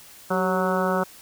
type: harmonic tone with a mistuned harmonic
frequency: 185 Hz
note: F#3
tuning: in tune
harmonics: 1 / 2 / 3 / 4 / 5 / 6 / 7 / 8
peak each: -26 / -28 / -26 / -31 / -30 / -32 / -29 / -32 dBFS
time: 0.3-1.04 s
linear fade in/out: 10 ms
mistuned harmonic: 2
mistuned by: +58 cents
effects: white hiss -47 dBFS RMS until 1.21 s